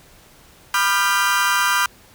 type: chord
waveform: 35% pulse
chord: G dominant seventh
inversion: first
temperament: equal with one note detuned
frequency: 987.8 / 1202.8 / 1396.9 / 1568 Hz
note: B5 / D6 / F6 / G6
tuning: 0 / +41 / 0 / 0 cents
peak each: -20 dBFS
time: 0.74-1.86 s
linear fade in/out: 2 ms
effects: pink hiss -49 dBFS RMS until 2.14 s